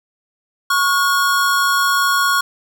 square tone pair together, 1108.7 / 1433.7 Hz, C#6 / F6, 0 / +45 cents, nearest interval major third, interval 445 cents, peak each -17 dBFS, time 0.7-2.41 s, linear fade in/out 5 ms, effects none

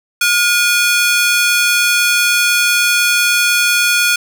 sawtooth ring-modulated tone, 1938 Hz, B6, 33 cents flat, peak -4 dBFS, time 0.21-4.16 s, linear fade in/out 5 ms, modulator 514 Hz, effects none

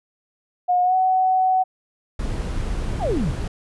sine tone with pitch glide, 720 to 748.8 Hz, F#5 to F#5, -47 to +20 cents, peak -15 dBFS, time 0.68-1.64 s, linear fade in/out 20 ms, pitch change +67 cents, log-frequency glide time 0.83-0.95 s
brown noise, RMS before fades -25 dBFS, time 2.19-3.48 s, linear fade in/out 5 ms
sine exponential sweep, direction down, 932.3 to 108.8 Hz, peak -20 dBFS, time 2.99-3.33 s, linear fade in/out 50 ms
effects resampled to 24000 Hz

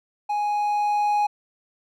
triangle tone with level ramp, 830.6 Hz, G#5, in tune, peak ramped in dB -20 to -16 dBFS, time 0.29-1.27 s, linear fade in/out 10 ms, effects none

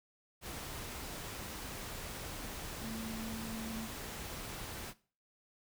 sine tone in noise, 223.3 Hz, A3, 26 cents sharp, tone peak -41 dBFS, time 2.8-3.89 s, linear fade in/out 50 ms, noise pink, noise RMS -44 dBFS, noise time 0.41-4.94 s, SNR 0 dB, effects noise-tail reverb RT60 0.4 s tail -19 dB re dry

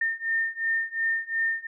sine beating tone pair, 1814 / 1816.8 Hz, A#6 / A#6, -48 / -45 cents, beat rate 2.8 Hz, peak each -28 / -27 dBFS, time 0.01-1.67 s, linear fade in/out 5 ms, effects none

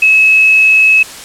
sine tone, 2581 Hz, E7, 37 cents flat, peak -4 dBFS, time 0.02-1.03 s, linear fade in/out 5 ms, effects white hiss -29 dBFS RMS until 1.24 s + low-pass 10000 Hz 12 dB/octave

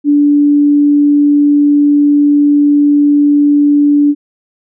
sine tone, 290.5 Hz, D4, 19 cents flat, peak -5 dBFS, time 0.04-4.15 s, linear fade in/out 50 ms, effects none

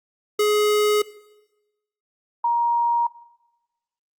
square / sine tone pair in turn, 420 / 942.9 Hz, G#4 / A#5, +19 / +20 cents, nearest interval octave + major second, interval 1401 cents, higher second, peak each -17 dBFS, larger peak neither, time 0.39-1.02 / 2.44-3.07 s, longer neither, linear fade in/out 5 ms, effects noise-tail reverb RT60 1.0 s tail -19 dB re dry + Opus 48 kbps

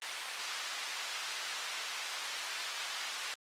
white band-pass noise, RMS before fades -40 dBFS, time 0.02-3.34 s, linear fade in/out 0 ms, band 900 to 4400 Hz, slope 12 dB/octave, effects low-pass 12000 Hz 12 dB/octave + Opus 24 kbps

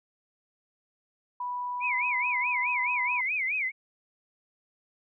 sine tone, 984 Hz, B5, 7 cents flat, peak -30 dBFS, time 1.4-3.21 s, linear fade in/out 5 ms
sine tone with vibrato, 2273 Hz, C#7, 43 cents sharp, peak -26 dBFS, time 1.8-3.72 s, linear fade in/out 50 ms, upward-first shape sine, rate 4.7 Hz, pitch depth 200 cents each way
effects none

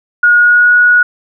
sine tone with pitch glide, 1441 to 1458.6 Hz, F#6 to F#6, -46 to -25 cents, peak -4 dBFS, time 0.23-1.03 s, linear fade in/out 5 ms, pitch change +21 cents, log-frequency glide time 0.36-0.74 s, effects none

